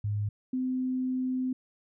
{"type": "tone pair in turn", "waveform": "sine", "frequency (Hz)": [103.83, 256.5], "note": ["G#2", "C4"], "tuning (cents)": [0, -34], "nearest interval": "octave + major third", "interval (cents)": 1566, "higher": "second", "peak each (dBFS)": -27, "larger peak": "neither", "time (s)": [[0.04, 0.29], [0.53, 1.53]], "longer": "second", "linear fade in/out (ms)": 5, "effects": []}